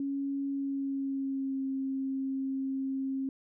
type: tone with pitch glide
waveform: sine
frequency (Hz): 277.2 to 268.1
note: C#4 to C4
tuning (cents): 0 to +42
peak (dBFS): -30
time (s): 0-3.29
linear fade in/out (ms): 2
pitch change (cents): -58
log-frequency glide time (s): 0.49-1.64
effects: none